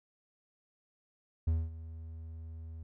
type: tone with ADSR envelope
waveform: triangle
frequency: 81 Hz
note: E2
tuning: 30 cents flat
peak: -23 dBFS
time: 1.47-2.83 s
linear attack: 7 ms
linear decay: 220 ms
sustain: -17 dB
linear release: 3 ms
effects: none